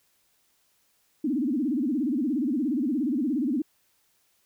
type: tone with vibrato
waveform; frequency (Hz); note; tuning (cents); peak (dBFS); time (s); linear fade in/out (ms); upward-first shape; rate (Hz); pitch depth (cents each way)
sine; 271.9; C#4; -33; -23; 1.24-3.62; 5; sine; 17; 270
effects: white hiss -68 dBFS RMS until 4.45 s